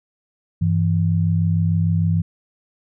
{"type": "tone pair together", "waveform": "sine", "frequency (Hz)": [98, 164.63], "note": ["G2", "E3"], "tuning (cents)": [0, -2], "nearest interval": "major sixth", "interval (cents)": 898, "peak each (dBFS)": -18, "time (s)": [0.61, 2.22], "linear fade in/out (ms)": 10, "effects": []}